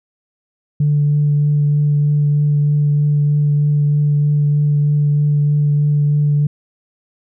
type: tone with vibrato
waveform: sine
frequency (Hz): 146.83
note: D3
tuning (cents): 0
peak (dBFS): -10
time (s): 0.8-6.47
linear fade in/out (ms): 5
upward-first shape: triangle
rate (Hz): 3.2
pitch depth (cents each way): 12
effects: tanh soft clip ceiling -7 dBFS